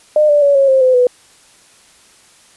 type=tone with pitch steps; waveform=sine; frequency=606 / 586 / 566.7 / 548.1 / 530 / 512.5 / 495.6 Hz; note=D#5 / D5 / C#5 / C#5 / C5 / C5 / B4; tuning=-46 / -4 / +38 / -20 / +22 / -36 / +6 cents; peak=-7 dBFS; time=0.16-1.07 s; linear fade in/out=2 ms; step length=130 ms; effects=white hiss -47 dBFS RMS until 2.56 s + resampled to 24000 Hz